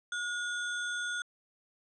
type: tone with sample-and-hold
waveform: sine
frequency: 1440 Hz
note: F#6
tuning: 47 cents flat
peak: -32 dBFS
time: 0.12-1.22 s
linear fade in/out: 2 ms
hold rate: 4900 Hz
effects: resampled to 22050 Hz